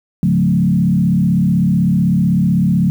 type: tone with frequency modulation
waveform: sine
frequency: 178 Hz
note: F3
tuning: 33 cents sharp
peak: -10 dBFS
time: 0.23-2.9 s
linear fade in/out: 0 ms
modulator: 35.9 Hz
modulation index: 1.2
effects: 7-bit